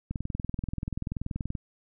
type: click train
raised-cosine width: 5 ms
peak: -19 dBFS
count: 31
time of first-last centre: 0.11-1.552 s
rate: 20.8 Hz
effects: none